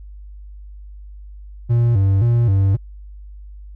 triangle tone with vibrato, 107.3 Hz, A2, 43 cents flat, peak -10 dBFS, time 1.69-2.77 s, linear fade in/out 20 ms, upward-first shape square, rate 1.9 Hz, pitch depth 170 cents each way, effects added 50 Hz sine -34 dBFS peak until 3.75 s

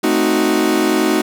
40% pulse chord, A diminished seventh, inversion none, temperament equal, 220 / 261.6 / 311.1 / 370 Hz, A3 / C4 / Eb4 / Gb4, 0 / 0 / 0 / 0 cents, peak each -20 / -20 / -16 / -17 dBFS, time 0.03-1.22 s, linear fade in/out 10 ms, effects none

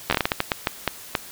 slowing click train, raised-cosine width 0.3 ms, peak -3 dBFS, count 13, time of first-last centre 0.1-1.152 s, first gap 11 ms, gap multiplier 1.34, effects white hiss -41 dBFS RMS until 1.31 s

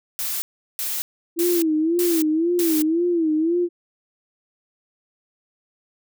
blue noise bursts, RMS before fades -26 dBFS, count 5, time 0.19-2.82 s, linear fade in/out 0 ms, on 230 ms, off 370 ms
sine tone with vibrato, 329.6 Hz, E4, in tune, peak -17 dBFS, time 1.36-3.69 s, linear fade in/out 50 ms, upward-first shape sine, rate 1.9 Hz, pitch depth 120 cents each way
effects none

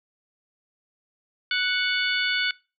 harmonic tone with a mistuned harmonic, 740 Hz, F#5, in tune, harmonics 2 / 3 / 4 / 5 / 6, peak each -26 / -28 / -29 / -30 / -31 dBFS, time 1.51-2.51 s, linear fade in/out 2 ms, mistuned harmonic 5, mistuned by -87 cents, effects noise-tail reverb RT60 0.3 s tail -23 dB re dry

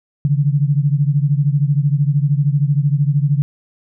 sine beating tone pair, 140 / 153 Hz, C#3 / D#3, +18 / -29 cents, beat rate 13 Hz, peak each -14 / -17 dBFS, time 0.25-3.42 s, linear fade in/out 0 ms, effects none

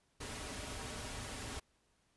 pink noise with comb filter, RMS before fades -44 dBFS, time 0.2-1.6 s, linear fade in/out 10 ms, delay 5.8 ms, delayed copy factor -0.5, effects pink hiss -75 dBFS RMS until 2.16 s + resampled to 24000 Hz

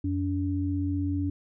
sine tone pair together, 90.02 / 285.8 Hz, F#2 / D4, -47 / -47 cents, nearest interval octave + minor sixth, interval 2000 cents, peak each -28 dBFS, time 0.04-1.3 s, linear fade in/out 5 ms, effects none

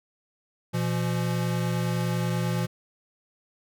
square tone pair together, 120.7 / 170.7 Hz, B2 / F3, -39 / -39 cents, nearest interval tritone, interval 600 cents, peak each -28 dBFS, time 0.73-2.67 s, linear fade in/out 20 ms, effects none

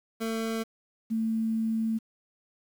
25% pulse / sine tone pair in turn, 224.6 / 223.3 Hz, A3 / A3, +36 / +26 cents, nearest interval unison, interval 10 cents, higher first, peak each -25 dBFS, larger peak neither, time 0.2-0.64 / 1.1-1.99 s, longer second, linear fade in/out 20 ms, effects 9-bit

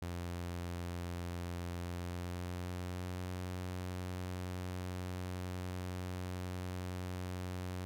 sawtooth tone with pitch glide, 87.31 to 91.02 Hz, F2 to F#2, 0 to -28 cents, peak -35 dBFS, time 0.02-7.85 s, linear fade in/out 0 ms, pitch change +72 cents, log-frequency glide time 1.76-3.29 s, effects none

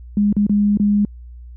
sine tone with dropouts, 205.5 Hz, G#3, 18 cents flat, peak -12 dBFS, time 0.17-1.05 s, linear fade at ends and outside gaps 2 ms, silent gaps 0.327-0.366 / 0.467-0.495 / 0.773-0.798 s, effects added 60 Hz sine -34 dBFS peak until 1.56 s

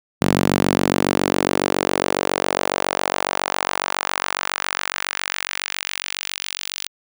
sawtooth tone with high-pass filter sweep, 47.25 Hz, F#1, 37 cents sharp, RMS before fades -22 dBFS, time 0.21-6.88 s, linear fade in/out 10 ms, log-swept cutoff 180 to 3600 Hz, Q 1.3, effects none

